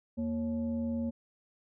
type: tone with frequency modulation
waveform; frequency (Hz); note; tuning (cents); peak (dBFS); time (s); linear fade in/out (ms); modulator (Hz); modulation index
sine; 233.1; A#3; 0; -30; 0.17-1.11; 20; 316; 0.55
effects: none